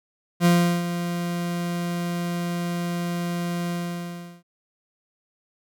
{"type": "tone with ADSR envelope", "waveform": "40% pulse", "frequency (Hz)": 173.5, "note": "F3", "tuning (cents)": -11, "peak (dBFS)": -13, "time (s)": [0.4, 4.43], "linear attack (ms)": 54, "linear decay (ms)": 370, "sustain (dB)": -11, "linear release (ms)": 730, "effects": []}